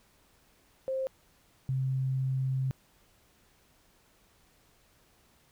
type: tone pair in turn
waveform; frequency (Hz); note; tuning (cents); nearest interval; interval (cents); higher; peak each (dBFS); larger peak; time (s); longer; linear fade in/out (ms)
sine; 528 / 132; C5 / C3; +16 / +16; 2 octaves; 2400; first; -29 / -27; second; 0.88-1.07 / 1.69-2.71; second; 0
effects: pink hiss -65 dBFS RMS until 5.51 s